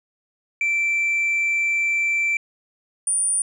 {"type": "tone pair in turn", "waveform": "sine", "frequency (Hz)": [2339, 9356], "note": ["D7", "D9"], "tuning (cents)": [-8, -8], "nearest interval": "2 octaves", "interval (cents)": 2400, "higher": "second", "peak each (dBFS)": -16, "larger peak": "neither", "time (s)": [[0.61, 2.37], [3.07, 3.42]], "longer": "first", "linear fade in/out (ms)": 2, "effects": ["tanh soft clip ceiling -17 dBFS"]}